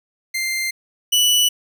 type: tone pair in turn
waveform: sawtooth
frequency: 2093 / 2960 Hz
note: C7 / F#7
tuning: 0 / 0 cents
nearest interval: tritone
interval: 600 cents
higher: second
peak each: -17 / -10 dBFS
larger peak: second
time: 0.34-0.71 / 1.12-1.49 s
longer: neither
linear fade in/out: 10 ms
effects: none